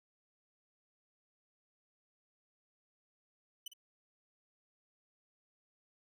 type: tone with echo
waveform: sawtooth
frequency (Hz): 3000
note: F#7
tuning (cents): +23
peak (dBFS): -38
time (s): 3.66-3.68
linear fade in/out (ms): 5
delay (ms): 55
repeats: 1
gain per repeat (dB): -11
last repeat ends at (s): 3.735
effects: none